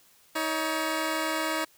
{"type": "tone pair together", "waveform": "10% pulse", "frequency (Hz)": [317.1, 562], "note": ["D#4", "C#5"], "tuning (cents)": [33, 24], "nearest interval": "minor seventh", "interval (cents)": 991, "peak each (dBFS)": [-20, -24], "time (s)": [0.35, 1.65], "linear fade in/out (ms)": 10, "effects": ["white hiss -60 dBFS RMS until 1.77 s"]}